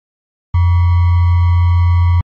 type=tone with sample-and-hold; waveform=sine; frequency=87.31 Hz; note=F2; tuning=in tune; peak=-7 dBFS; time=0.54-2.21 s; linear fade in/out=5 ms; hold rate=1050 Hz; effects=low-pass 2000 Hz 12 dB/octave + MP3 32 kbps